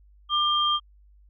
sine tone pair together, 1195 / 3190 Hz, D6 / G7, +30 / +30 cents, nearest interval octave + perfect fourth, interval 1700 cents, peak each -23 dBFS, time 0.29-0.8 s, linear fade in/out 50 ms, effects added 50 Hz sine -52 dBFS peak until 1.29 s

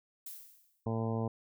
violet noise with exponential decay, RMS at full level -42 dBFS, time 0.26-0.86 s, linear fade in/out 5 ms, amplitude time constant 130 ms
harmonic tone, 113 Hz, A2, 47 cents sharp, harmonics 1 / 2 / 3 / 4 / 5 / 6 / 7 / 8 / 9, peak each -34 / -36 / -44 / -39 / -44 / -45 / -46 / -47 / -48 dBFS, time 0.86-1.28 s, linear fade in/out 5 ms
effects none

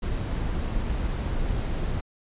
brown noise, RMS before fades -27 dBFS, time 0.02-2.01 s, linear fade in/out 10 ms, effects resampled to 8000 Hz

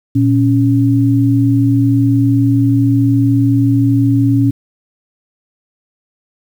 sine tone pair together, 116.8 / 277.8 Hz, A#2 / C#4, +4 / +4 cents, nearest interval octave + minor third, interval 1500 cents, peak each -11 dBFS, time 0.15-4.51 s, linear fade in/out 10 ms, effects 7-bit

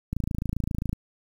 click train, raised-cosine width 5 ms, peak -15 dBFS, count 23, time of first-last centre 0.13-0.93 s, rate 27.5 Hz, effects 8-bit

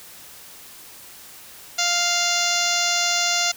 harmonic tone, 698.5 Hz, F5, in tune, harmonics 1 / 2 / 3 / 4 / 5 / 6 / 7 / 8 / 9 / 10, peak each -28 / -28 / -28 / -28 / -28 / -28 / -28 / -28 / -28 / -28 dBFS, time 1.78-3.52 s, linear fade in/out 10 ms, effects white hiss -43 dBFS RMS until 3.56 s

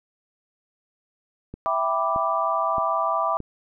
click train, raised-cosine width 3 ms, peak -22 dBFS, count 4, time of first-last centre 1.54-3.403 s, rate 1.61 Hz
sine chord, E minor seventh, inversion none, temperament equal, 659.3 / 784 / 987.8 / 1174.7 Hz, E5 / G5 / B5 / D6, 0 / 0 / 0 / 0 cents, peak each -26 / -29 / -27 / -24 dBFS, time 1.66-3.37 s, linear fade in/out 0 ms
effects none

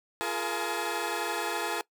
15% pulse tone cluster, 344.6 / 419.1 / 468.6 / 850 Hz, F4 / G#4 / A#4 / G#5, -23 / +16 / +9 / +40 cents, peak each -29 dBFS, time 0.21-1.81 s, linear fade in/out 0 ms, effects noise-tail reverb RT60 0.1 s tail -21 dB re dry

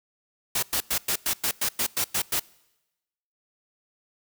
white noise bursts, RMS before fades -25 dBFS, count 11, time 0.55-2.397 s, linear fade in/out 5 ms, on 77 ms, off 100 ms, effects noise-tail reverb RT60 1.0 s tail -24 dB re dry

